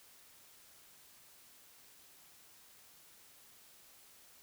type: silence
effects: white hiss -61 dBFS RMS until 4.42 s